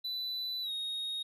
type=tone with pitch glide; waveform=triangle; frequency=3986 to 3741 Hz; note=B7 to A#7; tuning=+15 to +5 cents; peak=-33 dBFS; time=0.04-1.23 s; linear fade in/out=10 ms; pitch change=-110 cents; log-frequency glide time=0.62-0.71 s; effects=none